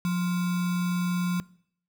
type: tone with sample-and-hold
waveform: sine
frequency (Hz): 178.1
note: F3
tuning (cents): +34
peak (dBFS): -23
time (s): 0.05-1.4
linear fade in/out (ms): 0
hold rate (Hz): 1225
effects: noise-tail reverb RT60 0.6 s tail -21 dB re dry